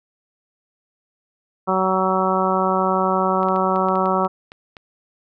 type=harmonic tone; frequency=188.2 Hz; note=F#3; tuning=30 cents sharp; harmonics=1 / 2 / 3 / 4 / 5 / 6 / 7; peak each=-24 / -24 / -24 / -24 / -24 / -24 / -24 dBFS; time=1.67-4.28 s; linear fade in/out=20 ms
type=clicks; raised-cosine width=0.3 ms; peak=-23 dBFS; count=10; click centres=3.431 / 3.486 / 3.561 / 3.76 / 3.886 / 3.956 / 4.058 / 4.249 / 4.519 / 4.768 s
effects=none